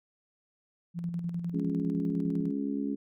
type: tone with tremolo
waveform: sine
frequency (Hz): 171.7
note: F3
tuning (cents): -29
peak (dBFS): -29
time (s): 0.94-2.52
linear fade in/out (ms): 50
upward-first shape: square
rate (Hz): 9.9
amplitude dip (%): 45
type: harmonic tone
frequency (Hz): 69.3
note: C#2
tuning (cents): 0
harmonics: 3 / 4 / 5 / 6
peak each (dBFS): -34 / -31 / -42 / -41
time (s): 1.53-2.96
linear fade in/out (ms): 20
effects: none